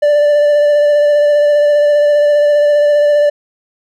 triangle tone with vibrato, 587.3 Hz, D5, in tune, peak -5 dBFS, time 0.02-3.3 s, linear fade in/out 10 ms, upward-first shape sine, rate 15 Hz, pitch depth 16 cents each way, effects none

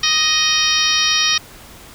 harmonic tone, 623 Hz, D#5, 2 cents sharp, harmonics 2 / 3 / 4 / 5 / 6 / 7 / 8 / 9, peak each -25 / -23 / -22 / -21 / -20 / -24 / -24 / -19 dBFS, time 0.03-1.38 s, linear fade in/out 5 ms, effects pink hiss -40 dBFS RMS until 1.94 s

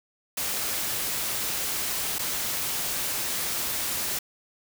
white noise with dropouts, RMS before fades -29 dBFS, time 0.37-4.19 s, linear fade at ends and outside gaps 5 ms, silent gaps 2.185-2.191 s, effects none

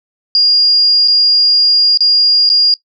sine tone with dropouts, 4833 Hz, D8, 49 cents sharp, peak -6 dBFS, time 0.35-2.74 s, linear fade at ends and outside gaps 1 ms, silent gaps 1.077-1.082 / 1.974-2.006 / 2.492-2.5 s, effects noise-tail reverb RT60 0.1 s tail -20 dB re dry

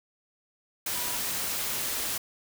sine tone in noise, 974 Hz, B5, 24 cents flat, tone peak -41 dBFS, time 0.95-1.17 s, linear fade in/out 5 ms, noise white, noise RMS -31 dBFS, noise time 0.86-2.18 s, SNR -13 dB, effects none

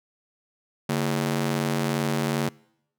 sawtooth ring-modulated tone, 185 Hz, F#3, in tune, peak -16 dBFS, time 0.89-2.49 s, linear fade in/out 5 ms, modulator 41.1 Hz, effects noise-tail reverb RT60 0.8 s tail -25 dB re dry

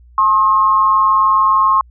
sine tone with amplitude modulation, 1070 Hz, C6, 38 cents sharp, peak -6 dBFS, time 0.18-1.81 s, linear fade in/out 2 ms, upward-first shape sine, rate 193 Hz, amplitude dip 60%, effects added 60 Hz sine -41 dBFS peak until 1.9 s

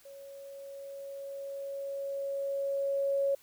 sine tone with level ramp, 554 Hz, C#5, 1 cent flat, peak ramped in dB -46 to -25 dBFS, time 0.05-3.35 s, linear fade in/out 5 ms, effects white hiss -61 dBFS RMS until 3.42 s

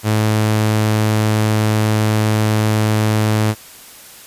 sawtooth tone, 107.9 Hz, A2, 33 cents flat, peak -9 dBFS, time 0.03-3.55 s, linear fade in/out 50 ms, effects white hiss -39 dBFS RMS until 4.26 s + resampled to 32000 Hz

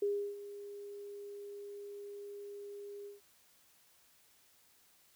sine tone with ADSR envelope, 406.4 Hz, G#4, 38 cents flat, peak -29 dBFS, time 0.02-3.21 s, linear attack 5 ms, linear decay 330 ms, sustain -15 dB, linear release 150 ms, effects white hiss -67 dBFS RMS until 5.15 s

